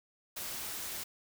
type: noise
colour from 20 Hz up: white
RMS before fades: -40 dBFS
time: 0.36-1.04 s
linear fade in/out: 10 ms
effects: none